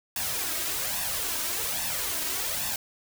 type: noise with flanger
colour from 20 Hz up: white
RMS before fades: -30 dBFS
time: 0.16-2.76 s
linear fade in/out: 2 ms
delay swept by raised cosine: 1.1 to 3.2 ms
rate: 1.2 Hz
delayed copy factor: +0.65
effects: none